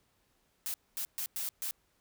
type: noise bursts at uneven times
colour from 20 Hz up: blue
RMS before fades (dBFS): -36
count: 5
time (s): 0.66-0.74 / 0.97-1.05 / 1.18-1.26 / 1.36-1.49 / 1.62-1.71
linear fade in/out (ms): 0
effects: pink hiss -73 dBFS RMS until 2 s